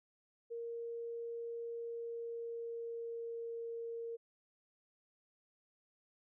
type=tone with pitch glide; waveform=sine; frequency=466.2 to 462.7 Hz; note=A#4 to A#4; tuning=0 to -13 cents; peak=-40 dBFS; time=0.5-4.17 s; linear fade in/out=20 ms; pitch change=-13 cents; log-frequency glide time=1.72-3.69 s; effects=none